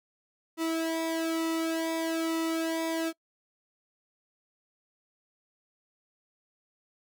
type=tone with flanger; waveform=sawtooth; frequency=326.2 Hz; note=E4; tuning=18 cents flat; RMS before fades=-30 dBFS; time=0.57-3.13 s; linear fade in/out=50 ms; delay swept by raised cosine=1.8 to 2.38 ms; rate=1.1 Hz; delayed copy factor=-0.8; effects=noise-tail reverb RT60 0.1 s tail -24 dB re dry